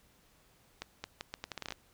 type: accelerating click train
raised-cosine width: 0.2 ms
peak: -21 dBFS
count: 12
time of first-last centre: 0.82-1.723 s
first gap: 220 ms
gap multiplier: 0.77
effects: pink hiss -66 dBFS RMS until 1.93 s